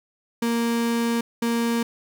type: tone bursts at uneven times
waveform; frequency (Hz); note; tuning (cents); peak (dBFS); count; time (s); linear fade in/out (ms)
35% pulse; 233.1; A#3; 0; -19; 2; 0.42-1.21 / 1.42-1.83; 5
effects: none